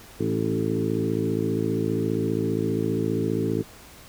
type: harmonic tone with a mistuned harmonic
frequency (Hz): 55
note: A1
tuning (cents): 0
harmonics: 2 / 3 / 4 / 5 / 6 / 7 / 8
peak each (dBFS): -30 / -30 / -30 / -30 / -30 / -30 / -30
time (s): 0.19-3.63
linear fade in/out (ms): 20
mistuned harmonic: 6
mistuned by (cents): -22
effects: pink hiss -47 dBFS RMS until 4.08 s